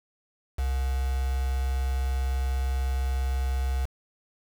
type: tone with quantisation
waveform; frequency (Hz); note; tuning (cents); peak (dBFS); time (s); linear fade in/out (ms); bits
sine; 65.5; C2; +2; -24; 0.58-3.86; 10; 6
effects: none